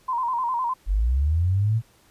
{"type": "tone with vibrato", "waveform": "sine", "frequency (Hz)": 984, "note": "B5", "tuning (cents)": -7, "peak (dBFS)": -22, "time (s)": [0.08, 0.74], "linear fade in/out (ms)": 10, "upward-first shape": "square", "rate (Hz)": 9.8, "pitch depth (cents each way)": 77}
{"type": "linear sweep", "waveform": "sine", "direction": "up", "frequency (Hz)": [43.65, 116.54], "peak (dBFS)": -18, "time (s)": [0.86, 1.82], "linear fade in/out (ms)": 50}
{"effects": ["pink hiss -58 dBFS RMS until 2.1 s", "resampled to 32000 Hz"]}